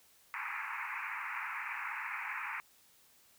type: band-pass noise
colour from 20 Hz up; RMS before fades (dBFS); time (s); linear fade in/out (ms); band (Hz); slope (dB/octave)
white; -40; 0.34-2.6; 0; 840 to 2500; 96
effects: white hiss -65 dBFS RMS until 3.38 s